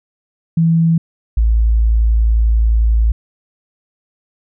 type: tone pair in turn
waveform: sine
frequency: 164.81 / 55.64 Hz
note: E3 / A1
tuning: 0 / +20 cents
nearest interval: octave + perfect fifth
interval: 1880 cents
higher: first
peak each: -9 dBFS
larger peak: neither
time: 0.57-0.98 / 1.37-3.12 s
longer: second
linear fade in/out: 5 ms
effects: none